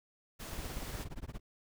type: noise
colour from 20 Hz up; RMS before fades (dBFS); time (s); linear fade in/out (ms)
pink; -45; 0.39-1.05; 20
type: noise with tremolo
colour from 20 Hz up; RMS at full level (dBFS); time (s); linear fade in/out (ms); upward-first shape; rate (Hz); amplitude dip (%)
brown; -39; 0.52-1.4; 10; sine; 17; 100
effects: none